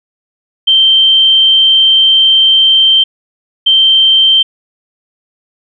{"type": "tone bursts at uneven times", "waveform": "sine", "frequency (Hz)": 3131, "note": "G7", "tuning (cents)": -3, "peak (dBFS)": -4, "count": 2, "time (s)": [[0.67, 3.04], [3.66, 4.43]], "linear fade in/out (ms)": 10, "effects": []}